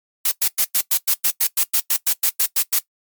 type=noise bursts; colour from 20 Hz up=blue; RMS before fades=-17 dBFS; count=16; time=0.25-2.79 s; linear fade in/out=5 ms; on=65 ms; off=100 ms; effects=noise-tail reverb RT60 0.1 s tail -18 dB re dry + MP3 96 kbps